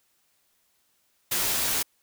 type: noise with comb filter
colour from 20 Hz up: white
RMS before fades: -26 dBFS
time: 1.31-1.83 s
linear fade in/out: 10 ms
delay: 13 ms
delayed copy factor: -0.55
effects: white hiss -69 dBFS RMS until 2.02 s